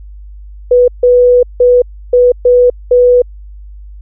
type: tone bursts at uneven times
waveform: sine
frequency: 492.5 Hz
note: B4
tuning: 5 cents flat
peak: -3 dBFS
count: 6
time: 0.71-0.88 / 1.03-1.43 / 1.6-1.82 / 2.13-2.32 / 2.45-2.7 / 2.91-3.22 s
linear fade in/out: 5 ms
effects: added 50 Hz sine -28 dBFS peak until 4.01 s